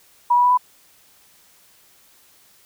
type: tone with pitch steps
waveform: sine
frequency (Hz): 968 / 977 / 986.1 / 995.2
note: B5 / B5 / B5 / B5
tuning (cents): -35 / -19 / -3 / +13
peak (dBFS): -12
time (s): 0.3-0.576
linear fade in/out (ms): 10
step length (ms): 69
effects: white hiss -54 dBFS RMS until 2.65 s